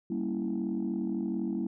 sine chord, G diminished seventh, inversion none, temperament equal, 196 / 233.1 / 277.2 / 329.6 Hz, G3 / Bb3 / Db4 / Fb4, 0 / 0 / 0 / 0 cents, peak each -33 / -33 / -37 / -33 dBFS, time 0.1-1.67 s, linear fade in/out 5 ms, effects tanh soft clip ceiling -23 dBFS

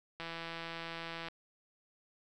click train, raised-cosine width 0.3 ms, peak -26 dBFS, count 181, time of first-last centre 0.2-1.284 s, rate 166 Hz, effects none

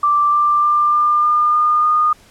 sine tone with pitch steps, 1174.7 / 1182.9 / 1191.1 / 1199.4 / 1207.7 / 1216.1 / 1224.6 Hz, D6 / D6 / D6 / D6 / D6 / D#6 / D#6, 0 / +12 / +24 / +36 / +48 / -40 / -28 cents, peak -11 dBFS, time 0.03-2.13 s, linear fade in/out 5 ms, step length 300 ms, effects pink hiss -48 dBFS RMS until 2.3 s + low-pass 11000 Hz 12 dB/octave

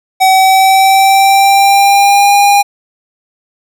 square tone with pitch glide, 759 to 808.8 Hz, F#5 to G#5, +44 to -46 cents, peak -5 dBFS, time 0.2-2.63 s, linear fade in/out 20 ms, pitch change +110 cents, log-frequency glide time 0.3-2.34 s, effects none

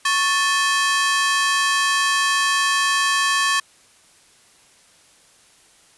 sawtooth ring-modulated tone, 1433 Hz, F6, 44 cents sharp, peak -10 dBFS, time 0.05-3.6 s, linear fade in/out 5 ms, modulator 325 Hz, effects white hiss -53 dBFS RMS until 5.97 s + resampled to 24000 Hz

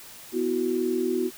sine chord, B suspended fourth, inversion none, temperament equal, 246.9 / 329.6 / 370 Hz, B3 / E4 / F#4, 0 / 0 / 0 cents, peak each -29 / -29 / -25 dBFS, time 0.32-1.31 s, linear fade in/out 50 ms, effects white hiss -45 dBFS RMS until 1.37 s

